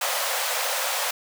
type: high-pass noise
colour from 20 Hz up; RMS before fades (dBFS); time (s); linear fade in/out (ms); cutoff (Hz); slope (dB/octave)
pink; -26; 0.01-1.11; 5; 500; 96
effects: none